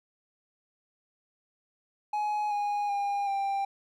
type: tone with pitch steps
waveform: triangle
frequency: 840 / 823.2 / 806.7 / 790.6 Hz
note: G#5 / G#5 / G5 / G5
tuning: +19 / -16 / +49 / +15 cents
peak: -25 dBFS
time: 2.13-3.65 s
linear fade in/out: 5 ms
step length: 380 ms
effects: none